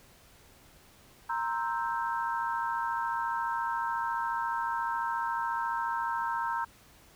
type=chord; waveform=sine; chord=C dominant seventh; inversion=third; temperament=equal; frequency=932.3 / 1046.5 / 1318.5 / 1568 Hz; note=Bb5 / C6 / E6 / G6; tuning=0 / 0 / 0 / 0 cents; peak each=-31 / -37 / -37 / -37 dBFS; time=1.29-6.65 s; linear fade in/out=10 ms; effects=pink hiss -58 dBFS RMS until 7.15 s